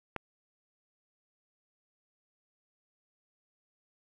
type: click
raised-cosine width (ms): 0.5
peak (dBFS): -19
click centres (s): 0.163
effects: 10-bit